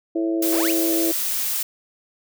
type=harmonic tone; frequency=110 Hz; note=A2; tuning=in tune; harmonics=3 / 4 / 5 / 6; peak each=-20 / -33 / -31 / -32 dBFS; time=0.15-1.12 s; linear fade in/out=10 ms
type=noise; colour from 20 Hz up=blue; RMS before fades=-24 dBFS; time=0.42-1.63 s; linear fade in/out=5 ms
type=exponential sweep; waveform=sawtooth; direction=up; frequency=293.7 to 3322 Hz; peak=-23 dBFS; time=0.52-0.72 s; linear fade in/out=10 ms
effects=none